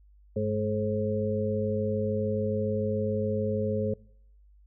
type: harmonic tone with a mistuned harmonic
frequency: 106.9 Hz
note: A2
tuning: 49 cents flat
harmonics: 1 / 2 / 4 / 5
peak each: -31 / -31 / -31 / -31 dBFS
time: 0.36-3.94 s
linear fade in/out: 5 ms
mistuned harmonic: 1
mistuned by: -93 cents
effects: noise-tail reverb RT60 0.7 s tail -25 dB re dry + added 50 Hz sine -54 dBFS peak until 4.66 s